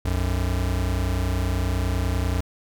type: tone pair together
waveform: square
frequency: 60.8 / 91.1 Hz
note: B1 / F#2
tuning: -26 / -26 cents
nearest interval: perfect fifth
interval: 700 cents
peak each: -25 dBFS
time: 0.05-2.41 s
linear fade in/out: 5 ms
effects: none